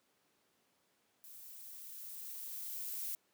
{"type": "noise with level ramp", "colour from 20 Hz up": "violet", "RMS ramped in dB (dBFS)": [-54, -40], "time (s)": [1.24, 3.15], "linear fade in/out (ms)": 0, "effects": ["pink hiss -75 dBFS RMS until 3.33 s", "high-pass 200 Hz 12 dB/octave"]}